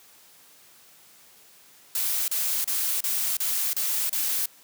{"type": "noise bursts", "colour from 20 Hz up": "blue", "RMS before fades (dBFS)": -26, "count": 7, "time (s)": [1.95, 4.458], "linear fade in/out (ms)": 2, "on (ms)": 330, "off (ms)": 33, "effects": ["white hiss -54 dBFS RMS until 4.63 s", "high-pass 100 Hz 12 dB/octave"]}